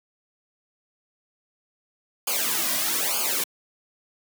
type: noise with flanger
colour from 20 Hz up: white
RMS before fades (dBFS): -25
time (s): 2.27-3.44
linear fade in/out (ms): 5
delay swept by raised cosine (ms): 0.52 to 2.32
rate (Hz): 1.1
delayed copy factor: -1
effects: high-pass 200 Hz 12 dB/octave